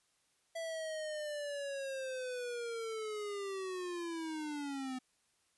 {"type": "linear sweep", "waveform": "square", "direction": "down", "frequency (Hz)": [664, 253.5], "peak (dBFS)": -39, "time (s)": [0.55, 4.99], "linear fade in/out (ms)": 10, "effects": ["white hiss -75 dBFS RMS until 5.57 s", "resampled to 24000 Hz"]}